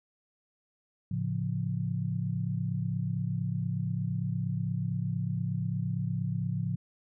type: chord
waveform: sine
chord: A augmented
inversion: none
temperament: equal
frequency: 110 / 138.59 / 174.61 Hz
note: A2 / C#3 / E#3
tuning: 0 / 0 / 0 cents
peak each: -33 dBFS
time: 1.11-6.76 s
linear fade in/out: 5 ms
effects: none